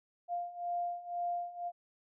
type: beating tone pair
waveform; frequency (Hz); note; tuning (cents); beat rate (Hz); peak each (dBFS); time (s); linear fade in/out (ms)
sine; 698.5 / 700.5; F5 / F5; 0 / +5; 2; -39 / -36; 0.28-1.72; 50
effects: none